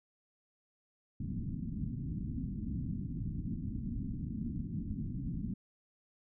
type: low-pass noise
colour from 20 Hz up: white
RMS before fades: -38 dBFS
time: 1.2-5.54 s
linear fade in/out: 5 ms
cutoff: 260 Hz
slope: 48 dB/octave
effects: none